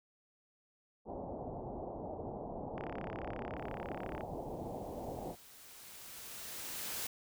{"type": "low-pass noise", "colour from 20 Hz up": "white", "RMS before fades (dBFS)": -43, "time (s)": [1.05, 5.36], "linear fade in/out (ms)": 50, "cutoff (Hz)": 830, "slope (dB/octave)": 48}
{"type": "click train", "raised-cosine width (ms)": 0.5, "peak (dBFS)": -28, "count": 50, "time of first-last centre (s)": [2.78, 4.209], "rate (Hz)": 34.3}
{"type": "noise with exponential growth", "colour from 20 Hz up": "white", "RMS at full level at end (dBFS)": -39, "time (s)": [3.57, 7.07], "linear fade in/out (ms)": 5, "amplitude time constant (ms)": 760}
{"effects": []}